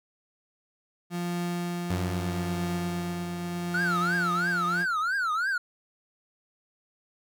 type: tone with tremolo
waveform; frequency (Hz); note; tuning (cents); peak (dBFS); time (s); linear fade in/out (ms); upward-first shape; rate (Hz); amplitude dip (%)
35% pulse; 174.61; F3; 0; -26; 1.1-4.86; 50; triangle; 0.78; 40
type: tone with exponential decay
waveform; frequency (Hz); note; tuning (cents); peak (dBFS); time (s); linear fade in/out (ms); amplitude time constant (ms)
sawtooth; 91.6; F#2; -17; -23; 1.9-5.35; 5; 750
type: tone with vibrato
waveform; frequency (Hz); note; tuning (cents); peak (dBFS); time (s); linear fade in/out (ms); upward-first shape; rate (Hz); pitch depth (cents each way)
triangle; 1409; F6; +15; -23; 3.74-5.58; 5; triangle; 3; 270
effects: none